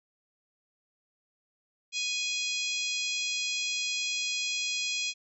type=harmonic tone; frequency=830.6 Hz; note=G#5; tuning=in tune; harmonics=3 / 4 / 5 / 6 / 7 / 8 / 9; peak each=-33 / -35 / -37 / -39 / -40 / -41 / -42 dBFS; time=1.92-5.14 s; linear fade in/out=50 ms; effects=none